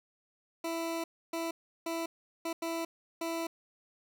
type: tone bursts at uneven times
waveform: 20% pulse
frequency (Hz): 331.3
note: E4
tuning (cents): +9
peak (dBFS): -28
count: 6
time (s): 0.64-1.04 / 1.33-1.51 / 1.86-2.06 / 2.45-2.53 / 2.62-2.85 / 3.21-3.47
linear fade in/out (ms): 5
effects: none